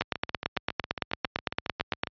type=two click trains; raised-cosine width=0.3 ms; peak=-9 / -16 dBFS; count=19 / 16; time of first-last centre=0.01-2.035 / 0.02-2.072 s; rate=8.89 / 7.31 Hz; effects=high-pass 60 Hz 12 dB/octave + resampled to 11025 Hz